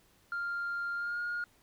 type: tone with pitch glide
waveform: sine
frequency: 1396.9 to 1426.3 Hz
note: F6 to F6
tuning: 0 to +36 cents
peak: -31 dBFS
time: 0.32-1.44 s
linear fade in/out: 2 ms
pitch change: +36 cents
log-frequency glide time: 0.96-1.2 s
effects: tanh soft clip ceiling -30 dBFS + pink hiss -66 dBFS RMS until 1.62 s